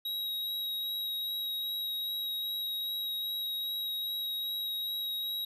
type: tone with vibrato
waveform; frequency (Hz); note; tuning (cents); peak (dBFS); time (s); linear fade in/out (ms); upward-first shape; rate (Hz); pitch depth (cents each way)
square; 3824; A#7; +43; -33; 0.05-5.45; 5; triangle; 2.5; 12
effects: 12-bit